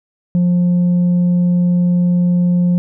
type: tone with tanh clipping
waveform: sine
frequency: 176.8 Hz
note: F3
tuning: 22 cents sharp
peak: -11 dBFS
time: 0.35-2.78 s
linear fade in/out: 0 ms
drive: 2 dB
effects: none